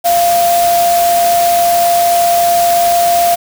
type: tone in noise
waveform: sine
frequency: 693 Hz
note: F5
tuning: 14 cents flat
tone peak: -8 dBFS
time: 0.04-3.36 s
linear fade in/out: 20 ms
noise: white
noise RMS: -19 dBFS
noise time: 0.04-3.36 s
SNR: +8 dB
effects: none

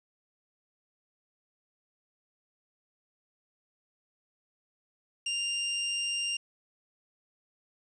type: tone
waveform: sawtooth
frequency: 2794 Hz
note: F7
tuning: in tune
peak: -26 dBFS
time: 5.26-6.37 s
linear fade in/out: 5 ms
effects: resampled to 22050 Hz + 10-bit

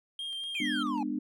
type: tone with vibrato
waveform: triangle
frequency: 3200 Hz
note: G7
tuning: 35 cents sharp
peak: -33 dBFS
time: 0.19-0.83 s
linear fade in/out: 2 ms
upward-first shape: sine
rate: 4.4 Hz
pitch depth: 18 cents each way
type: click train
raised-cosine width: 0.2 ms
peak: -39 dBFS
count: 7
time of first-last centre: 0.33-0.979 s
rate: 9.25 Hz
type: exponential sweep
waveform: triangle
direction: down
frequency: 2538 to 804 Hz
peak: -31 dBFS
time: 0.55-1.03 s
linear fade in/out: 2 ms
type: chord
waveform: sine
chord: G# diminished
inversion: none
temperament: just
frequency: 207.7 / 249.2 / 299 Hz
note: G#3 / B3 / D4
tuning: 0 / +16 / +31 cents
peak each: -37 / -34 / -33 dBFS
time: 0.6-1.19 s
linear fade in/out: 5 ms
effects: none

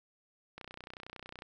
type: click train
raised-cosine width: 0.3 ms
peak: -29 dBFS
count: 27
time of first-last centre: 0.58-1.421 s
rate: 30.9 Hz
effects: none

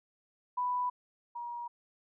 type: tone pair in turn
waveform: sine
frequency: 990 / 952.9 Hz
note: B5 / A#5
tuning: +4 / +38 cents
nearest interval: minor second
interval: 66 cents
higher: first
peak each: -29 / -37 dBFS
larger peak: first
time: 0.57-0.9 / 1.35-1.68 s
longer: neither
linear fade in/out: 10 ms
effects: none

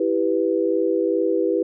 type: chord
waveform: sine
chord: E minor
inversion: none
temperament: equal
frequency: 329.6 / 392 / 493.9 Hz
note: E4 / G4 / B4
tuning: 0 / 0 / 0 cents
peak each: -22 dBFS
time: 0-1.63 s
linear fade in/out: 5 ms
effects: none

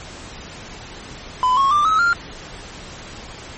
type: tone with pitch steps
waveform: triangle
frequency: 1008 / 1092.9 / 1185 / 1284.8 / 1393 Hz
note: B5 / C#6 / D6 / E6 / F6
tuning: +35 / -25 / +15 / -45 / -5 cents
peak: -11 dBFS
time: 1.43-2.13 s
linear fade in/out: 0 ms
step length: 140 ms
effects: pink hiss -36 dBFS RMS until 3.57 s + MP3 32 kbps

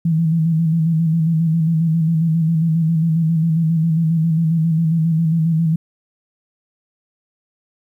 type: tone with vibrato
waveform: sine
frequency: 162.6 Hz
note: E3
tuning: 23 cents flat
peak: -13 dBFS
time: 0.05-5.76 s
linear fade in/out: 5 ms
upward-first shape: square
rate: 7.4 Hz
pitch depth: 45 cents each way
effects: 9-bit

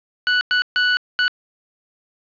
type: tone bursts at uneven times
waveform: sawtooth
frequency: 1481 Hz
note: F#6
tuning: 1 cent sharp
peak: -11 dBFS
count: 4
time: 0.27-0.41 / 0.51-0.62 / 0.76-0.97 / 1.19-1.28 s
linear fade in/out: 0 ms
effects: resampled to 11025 Hz + 7-bit

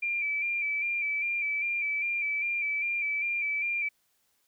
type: tone with vibrato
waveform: sine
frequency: 2349 Hz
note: D7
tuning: in tune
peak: -27 dBFS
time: 0.02-3.89 s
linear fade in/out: 10 ms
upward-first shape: square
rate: 2.5 Hz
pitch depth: 31 cents each way
effects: white hiss -72 dBFS RMS until 4.47 s

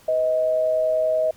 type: tone pair together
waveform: sine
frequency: 501.6 / 632 Hz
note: B4 / D#5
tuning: +27 / +27 cents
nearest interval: major third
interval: 400 cents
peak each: -28 / -18 dBFS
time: 0.08-1.31 s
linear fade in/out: 5 ms
effects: pink hiss -52 dBFS RMS until 1.36 s

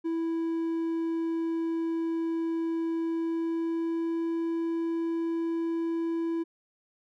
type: tone with pitch glide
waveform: triangle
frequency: 329.6 to 331.9 Hz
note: E4 to E4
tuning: 0 to +12 cents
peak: -25 dBFS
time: 0.04-6.44 s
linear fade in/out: 20 ms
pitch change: +12 cents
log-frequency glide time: 2.99-4.27 s
effects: none

